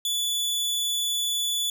sawtooth tone, 3454 Hz, A7, 33 cents flat, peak -21 dBFS, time 0.05-1.7 s, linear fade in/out 2 ms, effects none

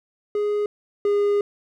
triangle tone pair in turn, 415.3 / 408.6 Hz, G#4 / G#4, 0 / -28 cents, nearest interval unison, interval 28 cents, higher first, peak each -18 / -15 dBFS, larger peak second, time 0.35-0.66 / 1.05-1.41 s, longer second, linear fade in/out 2 ms, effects none

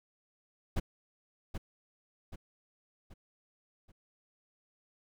brown noise with echo, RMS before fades -29 dBFS, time 0.76-0.8 s, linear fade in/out 10 ms, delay 780 ms, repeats 4, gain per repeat -7 dB, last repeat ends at 3.92 s, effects none

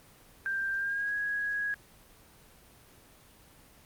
sine tone with pitch glide, 1582 to 1658.7 Hz, G6 to G#6, +15 to -3 cents, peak -29 dBFS, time 0.46-1.74 s, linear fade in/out 0 ms, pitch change +82 cents, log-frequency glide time 0.76-1.14 s, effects pink hiss -57 dBFS RMS until 3.85 s + Opus 24 kbps

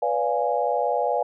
sine chord, B diminished seventh, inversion none, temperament equal with one note detuned, 493.9 / 573.9 / 698.5 / 830.6 Hz, B4 / D5 / F5 / Ab5, 0 / -40 / 0 / 0 cents, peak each -26 dBFS, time 0.02-1.23 s, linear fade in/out 5 ms, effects none

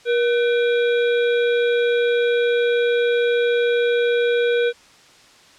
harmonic tone with a mistuned harmonic, 476.6 Hz, A#4, 38 cents sharp, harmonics 1 / 3 / 5 / 7 / 8, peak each -16 / -26 / -30 / -33 / -34 dBFS, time 0.05-4.73 s, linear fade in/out 50 ms, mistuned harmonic 3, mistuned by +99 cents, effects white hiss -49 dBFS RMS until 5.58 s + low-pass 6000 Hz 12 dB/octave

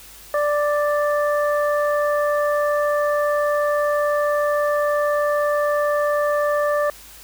harmonic tone, 588 Hz, D5, 2 cents sharp, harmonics 1 / 2 / 3, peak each -18 / -24 / -28 dBFS, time 0.34-6.9 s, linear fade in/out 2 ms, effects added 50 Hz sine -50 dBFS peak until 7.23 s + white hiss -43 dBFS RMS until 7.23 s

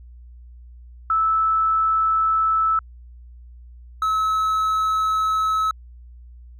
sine / triangle tone pair in turn, 1311 / 1293 Hz, E6 / E6, -10 / -34 cents, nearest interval unison, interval 24 cents, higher first, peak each -16 / -16 dBFS, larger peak neither, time 1.1-2.79 / 4.02-5.71 s, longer neither, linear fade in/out 2 ms, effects added 60 Hz sine -40 dBFS peak until 6.59 s

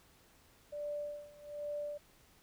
sine tone with tremolo, 587.3 Hz, D5, in tune, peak -36 dBFS, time 0.72-1.98 s, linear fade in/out 10 ms, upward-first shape sine, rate 1.2 Hz, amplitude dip 90%, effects pink hiss -65 dBFS RMS until 2.42 s

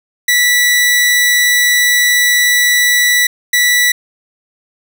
sawtooth tone pair in turn, 1959 / 1959 Hz, B6 / B6, -15 / -15 cents, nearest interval unison, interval 0 cents, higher neither, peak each -5 dBFS, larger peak neither, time 0.28-3.27 / 3.53-3.92 s, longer first, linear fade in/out 5 ms, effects none

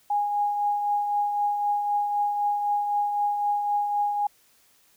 sine tone with tremolo, 823 Hz, G#5, 16 cents flat, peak -20 dBFS, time 0.1-4.27 s, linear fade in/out 5 ms, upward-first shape triangle, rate 3.9 Hz, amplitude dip 45%, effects white hiss -61 dBFS RMS until 4.96 s

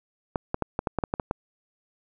clicks, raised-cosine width 1 ms, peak -11 dBFS, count 10, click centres 0.358 / 0.544 / 0.623 / 0.791 / 0.872 / 0.987 / 1.038 / 1.139 / 1.198 / 1.311 s, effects none

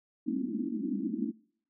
pink band-pass noise, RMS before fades -33 dBFS, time 0.26-1.32 s, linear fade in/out 20 ms, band 200 to 330 Hz, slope 96 dB/octave, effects noise-tail reverb RT60 0.6 s tail -25 dB re dry

